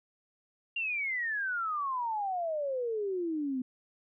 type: exponential sweep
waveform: sine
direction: down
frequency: 2808 to 248.9 Hz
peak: -30 dBFS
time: 0.76-3.62 s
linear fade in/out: 5 ms
effects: none